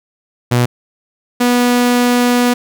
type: tone pair in turn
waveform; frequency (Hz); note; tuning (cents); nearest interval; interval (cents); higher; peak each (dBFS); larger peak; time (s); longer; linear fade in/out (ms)
sawtooth; 121.8 / 244.4; B2 / B3; -24 / -18; octave; 1206; second; -6; neither; 0.51-0.66 / 1.4-2.54; second; 10
effects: none